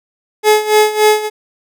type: tone with tremolo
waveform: 30% pulse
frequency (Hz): 426.3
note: G#4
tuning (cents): +45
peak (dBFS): -3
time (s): 0.43-1.3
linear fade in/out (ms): 50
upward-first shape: sine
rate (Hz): 3.5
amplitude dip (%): 80
effects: none